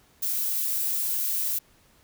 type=noise; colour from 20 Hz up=violet; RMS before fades=-27 dBFS; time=0.22-1.59 s; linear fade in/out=10 ms; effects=pink hiss -60 dBFS RMS until 2.03 s